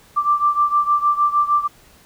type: beating tone pair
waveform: sine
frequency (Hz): 1174.7 / 1181.2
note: D6 / D6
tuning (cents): 0 / +10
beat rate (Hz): 6.5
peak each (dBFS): -16 / -19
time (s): 0.16-1.68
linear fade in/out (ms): 20
effects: pink hiss -50 dBFS RMS until 2.05 s